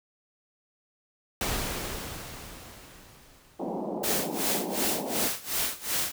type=noise with exponential decay; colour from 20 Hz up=pink; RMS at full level=-28 dBFS; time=1.41-4.22 s; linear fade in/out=2 ms; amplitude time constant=610 ms
type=band-pass noise; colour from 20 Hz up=pink; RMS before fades=-33 dBFS; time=3.59-5.28 s; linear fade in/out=10 ms; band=180 to 890 Hz; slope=48 dB/octave
type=noise with tremolo; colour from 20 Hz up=white; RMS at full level=-27 dBFS; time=4.03-6.12 s; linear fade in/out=10 ms; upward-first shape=sine; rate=2.7 Hz; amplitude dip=90%
effects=none